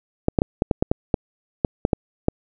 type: clicks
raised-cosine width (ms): 2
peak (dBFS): -3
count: 12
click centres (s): 0.284 / 0.388 / 0.419 / 0.621 / 0.712 / 0.825 / 0.915 / 1.142 / 1.648 / 1.851 / 1.932 / 2.284
effects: none